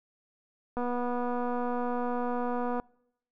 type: click train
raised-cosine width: 1 ms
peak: -20 dBFS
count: 496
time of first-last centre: 0.77-2.799 s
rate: 244 Hz
effects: noise-tail reverb RT60 0.8 s tail -26 dB re dry